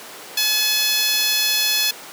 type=tone with high-pass filter; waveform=10% pulse; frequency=855 Hz; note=A5; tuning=50 cents flat; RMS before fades=-19 dBFS; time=0.37-1.91 s; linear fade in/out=5 ms; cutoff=3100 Hz; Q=0.71; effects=pink hiss -36 dBFS RMS until 2.12 s + high-pass 400 Hz 12 dB/octave